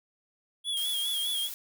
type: tone with vibrato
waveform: square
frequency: 3322 Hz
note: G#7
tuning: in tune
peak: -29 dBFS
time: 0.64-1.5 s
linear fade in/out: 50 ms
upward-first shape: sine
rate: 4.9 Hz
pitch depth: 59 cents each way
type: noise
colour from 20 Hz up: blue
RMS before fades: -39 dBFS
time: 0.77-1.54 s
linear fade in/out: 0 ms
effects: none